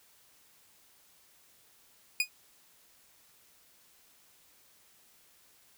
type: tone with exponential decay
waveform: sawtooth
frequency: 2474 Hz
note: D#7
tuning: 10 cents flat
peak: -18 dBFS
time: 2.2-2.29 s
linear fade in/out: 2 ms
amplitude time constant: 18 ms
effects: white hiss -63 dBFS RMS until 5.77 s